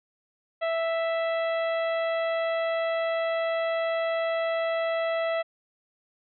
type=harmonic tone; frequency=659.3 Hz; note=E5; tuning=in tune; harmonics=1 / 2 / 3 / 4 / 5 / 6; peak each=-25 / -35 / -35 / -41 / -43 / -50 dBFS; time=0.61-5.43 s; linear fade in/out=20 ms; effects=none